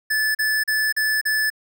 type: tone bursts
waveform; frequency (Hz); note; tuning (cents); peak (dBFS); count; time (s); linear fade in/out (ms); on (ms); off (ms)
square; 1737; A6; -23; -19; 5; 0.1-1.502; 10; 250; 38
effects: none